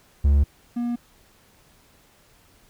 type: tone pair in turn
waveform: triangle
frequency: 71.1 / 239.2 Hz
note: C#2 / A#3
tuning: +45 / +45 cents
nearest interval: octave + major sixth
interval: 2100 cents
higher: second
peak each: -12 / -21 dBFS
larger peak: first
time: 0.24-0.44 / 0.76-0.96 s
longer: neither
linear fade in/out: 10 ms
effects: pink hiss -57 dBFS RMS until 2.69 s